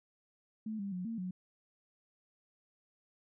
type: tone with pitch steps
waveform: sine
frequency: 217.9 / 198.8 / 181.1 / 227.6 / 183.1 Hz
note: A3 / G3 / F#3 / A#3 / F#3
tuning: -17 / +25 / -37 / -41 / -18 cents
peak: -36 dBFS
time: 0.66-1.31 s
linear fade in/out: 5 ms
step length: 130 ms
effects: none